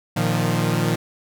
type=chord; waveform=sawtooth; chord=Bb suspended fourth; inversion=none; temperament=equal with one note detuned; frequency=116.54 / 153.78 / 174.61 Hz; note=Bb2 / Eb3 / F3; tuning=0 / -20 / 0 cents; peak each=-19 dBFS; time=0.16-0.96 s; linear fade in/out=10 ms; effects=none